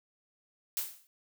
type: noise with exponential decay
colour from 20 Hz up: blue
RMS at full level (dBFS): -30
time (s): 0.77-1.07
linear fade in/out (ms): 0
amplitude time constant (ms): 65
effects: none